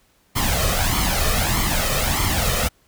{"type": "noise with flanger", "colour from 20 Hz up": "pink", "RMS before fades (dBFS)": -20, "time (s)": [0.35, 2.69], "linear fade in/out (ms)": 20, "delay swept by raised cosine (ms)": [0.93, 1.65], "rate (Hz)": 1.6, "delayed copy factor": 0.65, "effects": ["pink hiss -60 dBFS RMS until 2.87 s"]}